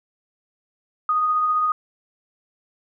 sine tone with tremolo, 1241 Hz, D#6, 5 cents flat, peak -16 dBFS, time 1.09-1.72 s, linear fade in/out 2 ms, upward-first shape triangle, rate 15 Hz, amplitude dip 30%, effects none

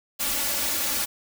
white noise with comb filter, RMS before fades -26 dBFS, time 0.19-1.06 s, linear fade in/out 20 ms, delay 3.5 ms, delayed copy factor +0.7, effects none

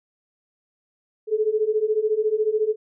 sine beating tone pair, 422.6 / 436.6 Hz, G#4 / A4, +30 / -13 cents, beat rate 14 Hz, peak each -23 / -21 dBFS, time 1.27-2.76 s, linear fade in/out 50 ms, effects none

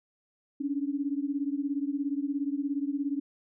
sine beating tone pair, 276.9 / 293.9 Hz, C#4 / D4, -2 / +1 cents, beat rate 17 Hz, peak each -30 / -32 dBFS, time 0.6-3.2 s, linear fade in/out 10 ms, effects none

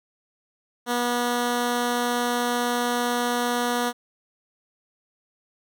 10% pulse tone, 242.2 Hz, B3, 34 cents flat, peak -14 dBFS, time 0.86-3.93 s, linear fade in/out 50 ms, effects none

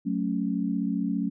sine chord, F# minor, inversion none, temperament equal, 185 / 220 / 277.2 Hz, F#3 / A3 / C#4, 0 / 0 / 0 cents, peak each -29 dBFS, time 0.05-1.3 s, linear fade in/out 20 ms, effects none

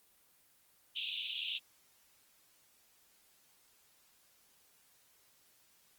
pink band-pass noise, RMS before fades -39 dBFS, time 0.95-1.59 s, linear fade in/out 20 ms, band 2600 to 3700 Hz, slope 96 dB/octave, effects white hiss -68 dBFS RMS until 5.98 s + Opus 24 kbps

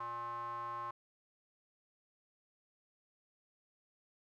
square tone with band-pass filter, 118.2 Hz, A#2, 24 cents sharp, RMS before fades -42 dBFS, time 0-0.91 s, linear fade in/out 5 ms, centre 1100 Hz, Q 9.5, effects none

